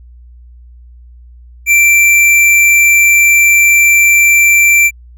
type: tone with hard clipping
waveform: sine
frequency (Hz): 2349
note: D7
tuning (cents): 0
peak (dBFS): -6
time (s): 1.66-4.91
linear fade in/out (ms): 50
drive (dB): 14
effects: added 60 Hz sine -34 dBFS peak until 5.17 s